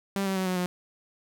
sawtooth tone with pitch steps, 196.7 / 192.21 / 187.82 / 183.53 / 179.34 Hz, G3 / G3 / F#3 / F#3 / F3, +6 / -34 / +26 / -14 / +46 cents, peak -22 dBFS, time 0.16-0.66 s, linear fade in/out 0 ms, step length 100 ms, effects none

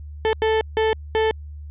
35% pulse tone bursts at uneven times, 440 Hz, A4, in tune, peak -15 dBFS, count 4, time 0.25-0.33 / 0.42-0.61 / 0.77-0.93 / 1.15-1.31 s, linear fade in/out 0 ms, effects added 74 Hz sine -33 dBFS peak until 1.7 s + resampled to 8000 Hz

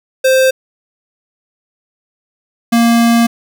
square tone pair in turn, 523.3 / 233.1 Hz, C5 / A#3, 0 / 0 cents, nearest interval octave + major second, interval 1400 cents, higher first, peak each -8 dBFS, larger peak neither, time 0.24-0.51 / 2.72-3.27 s, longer second, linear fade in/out 10 ms, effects none

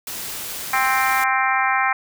white noise, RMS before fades -30 dBFS, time 0.07-1.24 s, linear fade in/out 2 ms
harmonic tone, 262.6 Hz, C4, 6 cents sharp, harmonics 3 / 4 / 5 / 6 / 7 / 8 / 9, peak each -22 / -23 / -24 / -25 / -25 / -26 / -27 dBFS, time 0.73-1.93 s, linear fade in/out 5 ms
effects none

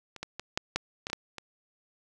clicks, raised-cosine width 0.2 ms, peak -26 / -18 / -19 / -10 / -10 / -17 / -23 / -11 / -22 dBFS, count 9, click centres 0.163 / 0.23 / 0.396 / 0.575 / 0.76 / 1.069 / 1.1 / 1.131 / 1.383 s, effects none

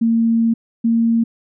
sine tone pair in turn, 228.7 / 229.7 Hz, A#3 / A#3, -33 / -25 cents, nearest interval unison, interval 8 cents, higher second, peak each -12 dBFS, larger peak neither, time 0.01-0.54 / 0.84-1.24 s, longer first, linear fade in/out 10 ms, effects none

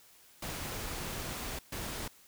pink noise bursts at uneven times, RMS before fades -39 dBFS, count 2, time 0.42-1.59 / 1.72-2.08 s, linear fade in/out 5 ms, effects white hiss -60 dBFS RMS until 2.27 s

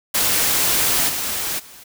white noise with level steps, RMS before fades -18 / -24 / -42 dBFS, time 0.14-1.84 s, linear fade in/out 10 ms, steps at 1.08 / 1.58 s, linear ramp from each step 20 ms, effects none

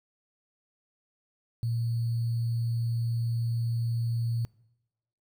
sine tone with sample-and-hold, 116.54 Hz, A#2, in tune, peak -26 dBFS, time 1.63-4.45 s, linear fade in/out 0 ms, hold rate 4410 Hz, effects noise-tail reverb RT60 0.9 s tail -24 dB re dry

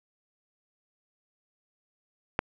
click, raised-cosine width 0.5 ms, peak -9 dBFS, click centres 2.391 s, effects none

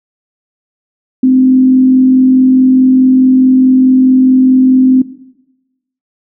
sine tone with frequency modulation, 258.6 Hz, C4, 20 cents flat, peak -4 dBFS, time 1.23-5.02 s, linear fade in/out 5 ms, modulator 44.7 Hz, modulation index 0.24, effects noise-tail reverb RT60 1.0 s tail -17 dB re dry

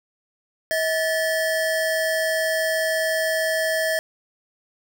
square tone pair together, 639.8 / 1747 Hz, D#5 / A6, +48 / -13 cents, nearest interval octave + perfect fourth, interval 1739 cents, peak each -23 / -25 dBFS, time 0.71-3.99 s, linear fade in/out 0 ms, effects none

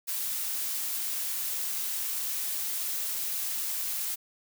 blue noise, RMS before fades -32 dBFS, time 0.07-4.16 s, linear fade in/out 20 ms, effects none

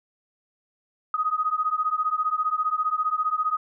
sine beating tone pair, 1245 / 1260 Hz, D#6 / D#6, +1 / +21 cents, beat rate 15 Hz, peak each -25 dBFS, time 1.14-3.57 s, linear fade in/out 2 ms, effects none

